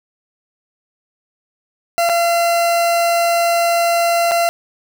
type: tone with dropouts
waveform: 40% pulse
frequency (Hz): 683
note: F5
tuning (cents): -39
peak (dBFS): -12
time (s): 1.98-4.49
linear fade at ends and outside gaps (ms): 0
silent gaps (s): 2.091-2.096 / 4.312-4.317
effects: none